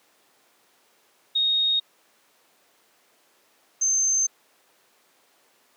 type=tone pair in turn; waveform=sine; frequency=3729 / 6271 Hz; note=A#7 / G8; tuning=0 / 0 cents; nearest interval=major sixth; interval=900 cents; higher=second; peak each=-19 dBFS; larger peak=neither; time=1.35-1.8 / 3.81-4.27 s; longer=second; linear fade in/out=10 ms; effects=pink hiss -61 dBFS RMS until 5.76 s + high-pass 400 Hz 12 dB/octave